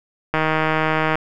click train, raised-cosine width 0.5 ms, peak -4 dBFS, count 129, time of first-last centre 0.34-1.155 s, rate 157 Hz, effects none

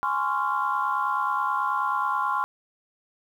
sine chord, Db major seventh, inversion second, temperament just, 831.5 / 1039.4 / 1108.7 / 1385.9 Hz, Ab5 / C6 / Db6 / F6, +2 / -12 / 0 / -14 cents, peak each -30 / -26 / -28 / -29 dBFS, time 0.03-2.44 s, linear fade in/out 0 ms, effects tanh soft clip ceiling -12 dBFS + 9-bit

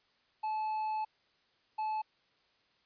triangle tone bursts at uneven times, 865 Hz, A5, 30 cents flat, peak -30 dBFS, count 2, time 0.43-1.05 / 1.78-2.02 s, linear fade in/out 10 ms, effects white hiss -71 dBFS RMS until 2.85 s + resampled to 11025 Hz

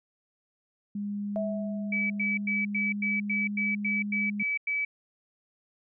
sine tone with pitch glide, 204.1 to 205.9 Hz, G#3 to G#3, -30 to -15 cents, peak -30 dBFS, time 0.95-4.43 s, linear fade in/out 5 ms, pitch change +15 cents, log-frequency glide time 2.07-3.73 s
sine tone with exponential decay, 650 Hz, E5, 24 cents flat, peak -27 dBFS, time 1.36-2.51 s, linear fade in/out 0 ms, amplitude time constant 250 ms
sine tone bursts, 2293 Hz, D7, 42 cents flat, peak -26 dBFS, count 11, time 1.92-4.85 s, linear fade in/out 5 ms, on 180 ms, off 95 ms
effects none

